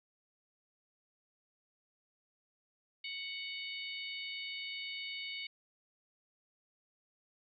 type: harmonic tone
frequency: 741 Hz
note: F#5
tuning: 2 cents sharp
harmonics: 3 / 4 / 5 / 6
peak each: -43 / -45 / -47 / -49 dBFS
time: 3.04-5.47 s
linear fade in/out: 5 ms
effects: none